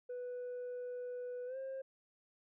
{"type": "tone with pitch glide", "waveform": "sine", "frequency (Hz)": [493.9, 532.4], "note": ["B4", "C5"], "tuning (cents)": [0, 30], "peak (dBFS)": -38, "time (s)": [0.09, 1.82], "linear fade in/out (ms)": 10, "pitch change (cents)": 130, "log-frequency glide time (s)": [1.46, 1.57], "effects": ["tanh soft clip ceiling -39 dBFS"]}